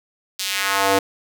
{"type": "tone with high-pass filter sweep", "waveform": "square", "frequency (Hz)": 98, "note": "G2", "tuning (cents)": 0, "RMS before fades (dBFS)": -20, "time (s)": [0.39, 0.99], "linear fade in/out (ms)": 5, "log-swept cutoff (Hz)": [4300, 420], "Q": 1.3, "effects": []}